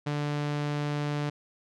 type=tone; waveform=sawtooth; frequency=146.83 Hz; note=D3; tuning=in tune; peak=-24 dBFS; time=0.06-1.3 s; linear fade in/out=10 ms; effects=low-pass 5000 Hz 12 dB/octave